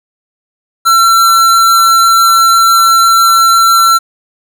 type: tone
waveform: square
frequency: 1351 Hz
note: E6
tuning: 42 cents sharp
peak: -5 dBFS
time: 0.85-3.99 s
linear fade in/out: 20 ms
effects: none